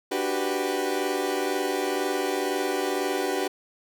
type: chord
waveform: 30% pulse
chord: G major seventh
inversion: second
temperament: equal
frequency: 293.7 / 370 / 392 / 493.9 Hz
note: D4 / F#4 / G4 / B4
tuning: 0 / 0 / 0 / 0 cents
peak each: -29 / -27 / -27 / -29 dBFS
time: 0.11-3.48 s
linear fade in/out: 10 ms
effects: none